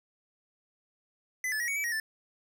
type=tone with pitch steps; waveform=square; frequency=2012 / 1733 / 1901 / 2237 / 2298 / 1887 / 1763 Hz; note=B6 / A6 / A#6 / C#7 / D7 / A#6 / A6; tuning=+32 / -27 / +33 / +15 / -38 / +21 / +3 cents; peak=-30 dBFS; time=1.44-2 s; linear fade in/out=2 ms; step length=80 ms; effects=12-bit